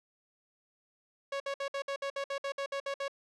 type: tone bursts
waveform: sawtooth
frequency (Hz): 554.4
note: C#5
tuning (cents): 0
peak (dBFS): -29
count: 13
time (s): 1.32-3.081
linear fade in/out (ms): 5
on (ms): 81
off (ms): 59
effects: low-pass 5000 Hz 12 dB/octave